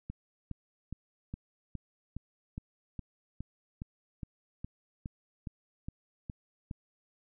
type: click train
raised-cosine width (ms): 5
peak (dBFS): -26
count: 17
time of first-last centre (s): 0.1-6.712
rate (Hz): 2.42
effects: none